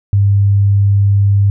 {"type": "tone", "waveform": "sine", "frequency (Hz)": 100, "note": "G2", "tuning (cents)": 35, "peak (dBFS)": -7, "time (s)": [0.13, 1.5], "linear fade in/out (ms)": 0, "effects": []}